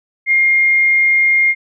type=tone; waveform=sine; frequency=2125 Hz; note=C7; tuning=26 cents sharp; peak=-9 dBFS; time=0.26-1.55 s; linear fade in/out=50 ms; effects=none